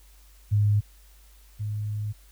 sine tone pair in turn, 103.83 / 105.52 Hz, G#2 / G#2, 0 / +28 cents, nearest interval unison, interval 28 cents, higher second, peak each -18 / -27 dBFS, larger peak first, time 0.51-0.81 / 1.59-2.13 s, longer second, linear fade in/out 20 ms, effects added 50 Hz sine -51 dBFS peak until 2.31 s + white hiss -59 dBFS RMS until 2.31 s

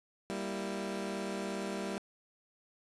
20% pulse chord, E diminished, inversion first, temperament equal, 196 / 233.1 / 329.6 Hz, G3 / Bb3 / E4, 0 / 0 / 0 cents, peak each -33 / -38 / -37 dBFS, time 0.3-1.98 s, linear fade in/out 0 ms, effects resampled to 24000 Hz + 9-bit

